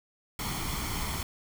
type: noise with comb filter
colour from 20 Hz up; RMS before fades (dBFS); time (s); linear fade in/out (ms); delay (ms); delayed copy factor
pink; -33; 0.39-1.23; 2; 0.92; +0.6
effects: none